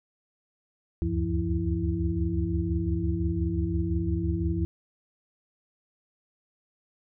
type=tone cluster; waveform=sine; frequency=72.2 / 78 / 96.3 / 171 / 330.5 Hz; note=D2 / D#2 / G2 / F3 / E4; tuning=-29 / +5 / -30 / -36 / +5 cents; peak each=-31 dBFS; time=1.02-4.65 s; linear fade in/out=0 ms; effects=none